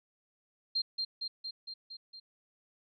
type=tone with echo; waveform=sine; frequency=4186 Hz; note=C8; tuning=in tune; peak=-28 dBFS; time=0.75-0.82 s; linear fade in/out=10 ms; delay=230 ms; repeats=6; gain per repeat=-3 dB; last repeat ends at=2.2 s; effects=none